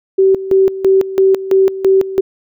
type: tone with tremolo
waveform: sine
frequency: 384.2 Hz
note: G4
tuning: 35 cents flat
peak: -6 dBFS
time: 0.18-2.21 s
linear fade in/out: 10 ms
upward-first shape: square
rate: 3 Hz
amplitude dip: 80%
effects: none